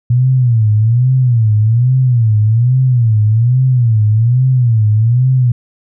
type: tone with vibrato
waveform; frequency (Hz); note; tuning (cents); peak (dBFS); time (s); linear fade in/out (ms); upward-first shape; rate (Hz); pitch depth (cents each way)
sine; 117.7; A#2; +17; -7; 0.1-5.52; 5; sine; 1.2; 180
effects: none